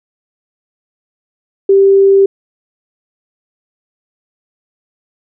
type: tone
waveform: sine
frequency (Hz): 392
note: G4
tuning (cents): 0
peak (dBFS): -4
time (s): 1.69-2.26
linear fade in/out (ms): 5
effects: none